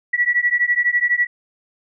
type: beating tone pair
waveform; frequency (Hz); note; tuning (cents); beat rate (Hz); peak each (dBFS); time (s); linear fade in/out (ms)
sine; 1936 / 1948; B6 / B6; -35 / -24; 12; -18; 0.13-1.27; 10
effects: none